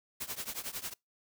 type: noise with tremolo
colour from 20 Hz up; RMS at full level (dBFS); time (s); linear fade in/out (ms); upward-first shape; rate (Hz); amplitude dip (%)
white; -36; 0.2-0.94; 10; triangle; 11; 95
effects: noise-tail reverb RT60 0.2 s tail -26 dB re dry